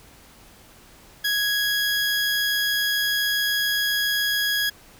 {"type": "tone", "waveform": "20% pulse", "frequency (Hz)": 1661.2, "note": "G#6", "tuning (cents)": 0, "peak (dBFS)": -16, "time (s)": [1.24, 4.7], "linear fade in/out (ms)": 10, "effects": ["pink hiss -50 dBFS RMS until 4.99 s"]}